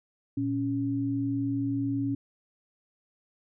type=tone pair together; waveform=sine; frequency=116.54 / 277.9 Hz; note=A#2 / C#4; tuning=0 / +4 cents; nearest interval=octave + minor third; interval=1504 cents; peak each=-32 / -27 dBFS; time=0.37-2.15 s; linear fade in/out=5 ms; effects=none